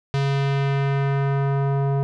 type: tone with low-pass filter sweep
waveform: square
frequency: 138.59 Hz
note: C#3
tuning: in tune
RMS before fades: -21 dBFS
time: 0.14-2.03 s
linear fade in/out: 0 ms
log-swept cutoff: 4400 to 820 Hz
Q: 1.1
effects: none